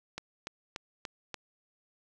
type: click train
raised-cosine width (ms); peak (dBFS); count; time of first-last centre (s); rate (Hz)
0.2; -20; 5; 0.18-1.343; 3.44
effects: none